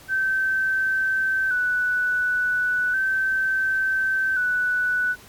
sine tone with vibrato, 1515 Hz, F#6, 40 cents sharp, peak -19 dBFS, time 0.08-5.16 s, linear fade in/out 50 ms, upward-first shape square, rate 0.35 Hz, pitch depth 35 cents each way, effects pink hiss -47 dBFS RMS until 5.28 s + MP3 96 kbps

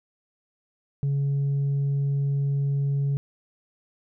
sine tone with tanh clipping, 140 Hz, C#3, 18 cents sharp, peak -22 dBFS, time 1.03-3.17 s, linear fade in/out 0 ms, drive 1 dB, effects none

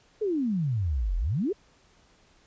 sine exponential two-way sweep, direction down then up, 448.4 to 40.07 to 448.4 Hz, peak -24 dBFS, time 0.21-1.53 s, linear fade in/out 10 ms, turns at 1.17 s, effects pink hiss -61 dBFS RMS until 2.46 s + resampled to 16000 Hz

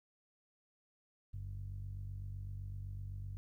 sawtooth tone with low-pass filter, 47.87 Hz, G1, 40 cents flat, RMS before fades -44 dBFS, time 1.33-3.37 s, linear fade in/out 0 ms, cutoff 110 Hz, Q 5.4, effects 13-bit

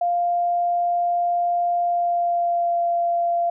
sine tone with pitch glide, 698.5 to 689.3 Hz, F5 to F5, 0 to -23 cents, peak -18 dBFS, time 0.01-3.5 s, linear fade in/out 5 ms, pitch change -23 cents, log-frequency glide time 1.8-2.81 s, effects none

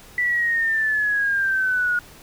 sine exponential sweep, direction down, 1975.5 to 1438 Hz, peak -18 dBFS, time 0.18-1.99 s, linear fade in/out 2 ms, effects pink hiss -46 dBFS RMS until 2.22 s

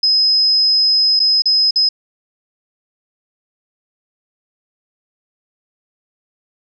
sine tone with dropouts, 5080 Hz, D#8, 35 cents sharp, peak -10 dBFS, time 0.03-1.89 s, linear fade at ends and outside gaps 5 ms, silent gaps 1.194-1.2 / 1.421-1.456 / 1.709-1.758 s, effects none

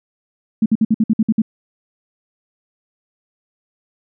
sine tone bursts, 220 Hz, A3, in tune, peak -10 dBFS, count 9, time 0.62-1.419 s, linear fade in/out 5 ms, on 39 ms, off 56 ms, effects none

